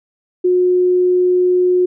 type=tone; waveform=sine; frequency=362 Hz; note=F#4; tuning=38 cents flat; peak=-10 dBFS; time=0.44-1.86 s; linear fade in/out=10 ms; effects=none